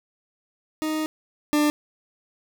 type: tone pair in turn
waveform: 40% pulse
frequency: 311.1 / 297.7 Hz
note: D#4 / D4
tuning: 0 / +24 cents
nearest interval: minor second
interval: 76 cents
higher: first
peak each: -23 / -17 dBFS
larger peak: second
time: 0.82-1.06 / 1.53-1.7 s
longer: first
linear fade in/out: 0 ms
effects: none